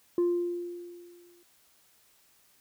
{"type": "tone with exponential decay", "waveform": "sine", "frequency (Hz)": 349.2, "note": "F4", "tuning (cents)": 0, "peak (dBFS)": -19, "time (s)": [0.18, 1.43], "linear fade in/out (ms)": 2, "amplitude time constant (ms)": 270, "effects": ["tanh soft clip ceiling -21 dBFS", "white hiss -64 dBFS RMS until 2.6 s"]}